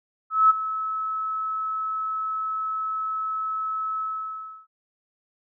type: tone with ADSR envelope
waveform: sine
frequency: 1297 Hz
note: E6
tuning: 28 cents flat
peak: -11 dBFS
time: 0.3-4.67 s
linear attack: 200 ms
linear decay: 18 ms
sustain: -14 dB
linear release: 670 ms
effects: none